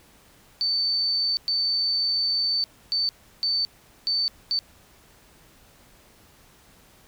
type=tone bursts at uneven times; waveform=sine; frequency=4543 Hz; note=C#8; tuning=42 cents sharp; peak=-21 dBFS; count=6; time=0.61-1.37 / 1.48-2.64 / 2.92-3.09 / 3.43-3.65 / 4.07-4.28 / 4.51-4.59 s; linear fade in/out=0 ms; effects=pink hiss -55 dBFS RMS until 7.07 s